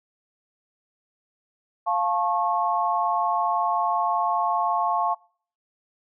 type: chord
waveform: sine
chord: F augmented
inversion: none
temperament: just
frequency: 698.5 / 873.1 / 1091.3 Hz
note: F5 / A5 / C#6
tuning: 0 / -14 / -27 cents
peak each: -25 dBFS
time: 1.86-5.15 s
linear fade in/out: 20 ms
effects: noise-tail reverb RT60 0.5 s tail -24 dB re dry